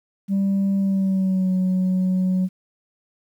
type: tone with pitch glide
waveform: sine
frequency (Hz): 196 to 185.32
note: G3 to F#3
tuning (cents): 0 to +3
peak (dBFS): -15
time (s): 0.28-2.49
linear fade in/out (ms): 50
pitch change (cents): -97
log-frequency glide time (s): 0.78-1.53
effects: tanh soft clip ceiling -16 dBFS + 9-bit